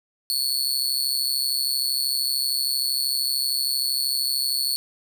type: tone with amplitude modulation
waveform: sawtooth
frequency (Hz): 4415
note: C#8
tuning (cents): -8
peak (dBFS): -15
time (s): 0.3-4.76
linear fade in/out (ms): 0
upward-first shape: sine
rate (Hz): 133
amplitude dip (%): 90
effects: none